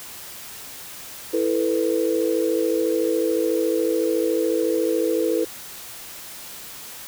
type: chord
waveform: sine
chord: E suspended fourth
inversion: none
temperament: equal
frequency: 329.6 / 440 / 493.9 Hz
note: E4 / A4 / B4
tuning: 0 / 0 / 0 cents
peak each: -23 dBFS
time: 1.33-5.45 s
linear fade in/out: 10 ms
effects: white hiss -38 dBFS RMS until 7.07 s